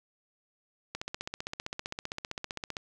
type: click train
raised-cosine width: 0.2 ms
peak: -18 dBFS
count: 29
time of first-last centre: 0.95-2.768 s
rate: 15.4 Hz
effects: none